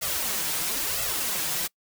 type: noise with flanger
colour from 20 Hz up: white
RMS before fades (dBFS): -28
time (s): 0.01-1.68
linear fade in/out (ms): 20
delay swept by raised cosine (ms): 1.5 to 6.5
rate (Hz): 1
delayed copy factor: +0.75
effects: noise-tail reverb RT60 0.1 s tail -25 dB re dry